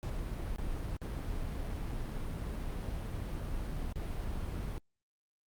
brown noise with dropouts, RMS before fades -37 dBFS, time 0.03-4.78 s, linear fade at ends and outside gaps 0 ms, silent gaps 0.56-0.584 / 0.968-1.017 / 2.628-2.632 / 3.925-3.958 s, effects Opus 48 kbps

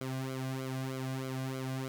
sawtooth tone with flanger, 131.5 Hz, C3, 9 cents sharp, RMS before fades -37 dBFS, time 0.01-1.88 s, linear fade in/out 0 ms, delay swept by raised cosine 1.1 to 2.3 ms, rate 3.2 Hz, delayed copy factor -0.85, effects none

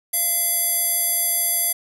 square tone with band-pass filter, 683 Hz, F5, 39 cents flat, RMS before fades -21 dBFS, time 0.13-1.73 s, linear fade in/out 10 ms, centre 11000 Hz, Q 5.2, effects none

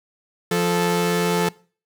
sawtooth tone pair together, 174.61 / 437.3 Hz, F3 / A4, 0 / -11 cents, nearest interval octave + major third, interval 1589 cents, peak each -17 dBFS, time 0.51-1.49 s, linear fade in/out 5 ms, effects noise-tail reverb RT60 0.4 s tail -22 dB re dry

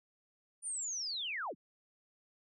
sine linear sweep, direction down, 9410 to 113 Hz, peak -36 dBFS, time 0.62-1.55 s, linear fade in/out 50 ms, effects none

